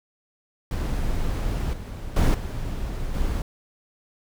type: noise with level steps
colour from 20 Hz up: brown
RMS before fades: -25 / -33 / -17 / -29 / -25 dBFS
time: 0.71-3.42 s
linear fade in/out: 2 ms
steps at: 1.73 / 2.16 / 2.34 / 3.14 s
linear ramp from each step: 5 ms
effects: none